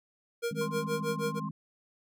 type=tone with tremolo; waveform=square; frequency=469.9 Hz; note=A#4; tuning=14 cents sharp; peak=-29 dBFS; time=0.42-1.4 s; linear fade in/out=20 ms; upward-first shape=sine; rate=6.3 Hz; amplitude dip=100%
type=chord; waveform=sine; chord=Ab major seventh; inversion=second; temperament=equal with one note detuned; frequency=158.56 / 196 / 207.7 / 261.6 Hz; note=Eb3 / G3 / Ab3 / C4; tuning=+33 / 0 / 0 / 0 cents; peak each=-37 / -42 / -38 / -43 dBFS; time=0.51-1.51 s; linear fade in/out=5 ms
type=tone with pitch glide; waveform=sine; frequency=1048 to 1054.1 Hz; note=C6 to C6; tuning=+2 to +13 cents; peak=-38 dBFS; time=0.61-1.49 s; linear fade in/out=5 ms; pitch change=+11 cents; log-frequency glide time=1.01-1.16 s
effects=none